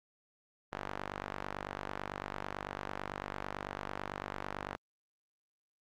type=tone with band-pass filter; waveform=sawtooth; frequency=49 Hz; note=G1; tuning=in tune; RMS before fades=-42 dBFS; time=0.72-4.76 s; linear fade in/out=0 ms; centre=1200 Hz; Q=1; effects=Opus 48 kbps